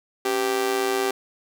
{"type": "tone with amplitude modulation", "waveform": "sawtooth", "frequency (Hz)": 391.1, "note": "G4", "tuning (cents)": -4, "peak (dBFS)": -14, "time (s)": [0.25, 1.11], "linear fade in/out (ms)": 5, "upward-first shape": "sine", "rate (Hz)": 116, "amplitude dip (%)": 75, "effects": []}